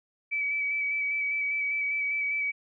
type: tone with vibrato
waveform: sine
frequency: 2291 Hz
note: D7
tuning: 44 cents flat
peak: -26 dBFS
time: 0.31-2.52 s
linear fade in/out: 20 ms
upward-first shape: square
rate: 5 Hz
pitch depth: 16 cents each way
effects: none